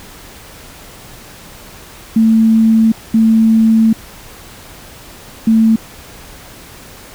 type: tone bursts at uneven times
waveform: sine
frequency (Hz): 223.1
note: A3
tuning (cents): +24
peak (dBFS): -6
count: 3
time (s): 2.16-2.92 / 3.14-3.93 / 5.47-5.76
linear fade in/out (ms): 5
effects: pink hiss -36 dBFS RMS until 7.14 s